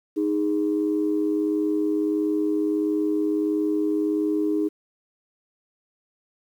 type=tone pair together; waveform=sine; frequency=311.1 / 412.6 Hz; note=D#4 / G#4; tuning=0 / -11 cents; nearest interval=perfect fourth; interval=489 cents; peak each=-21 / -25 dBFS; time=0.16-4.69 s; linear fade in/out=20 ms; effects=tanh soft clip ceiling -13 dBFS + 9-bit